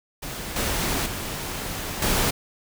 pink noise with level steps, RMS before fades -33 / -25 / -31 / -22 dBFS, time 0.22-2.31 s, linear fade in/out 10 ms, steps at 0.56 / 1.06 / 2.02 s, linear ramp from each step 2 ms, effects none

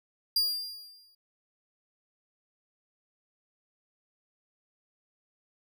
45% pulse tone with exponential decay, 4801 Hz, D8, 37 cents sharp, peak -21 dBFS, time 0.36-1.15 s, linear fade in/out 5 ms, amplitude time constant 170 ms, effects none

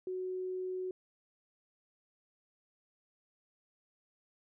sine tone, 370 Hz, F#4, in tune, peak -35 dBFS, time 0.07-0.91 s, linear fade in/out 2 ms, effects none

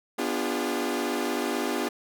sawtooth chord, B diminished seventh, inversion none, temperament equal with one note detuned, 246.9 / 293.7 / 349.2 / 405.4 Hz, B3 / D4 / F4 / Ab4, 0 / 0 / 0 / -42 cents, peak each -28 dBFS, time 0.18-1.89 s, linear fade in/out 10 ms, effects none

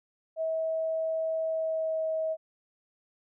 sine tone with pitch glide, 644 to 638.1 Hz, E5 to D#5, -41 to +44 cents, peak -27 dBFS, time 0.36-2.37 s, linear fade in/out 50 ms, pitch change -15 cents, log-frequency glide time 1.43-2.06 s, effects none

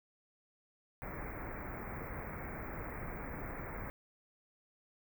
pink band-stop noise, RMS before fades -43 dBFS, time 1.02-3.9 s, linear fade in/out 0 ms, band 2300 to 16000 Hz, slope 96 dB/octave, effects none

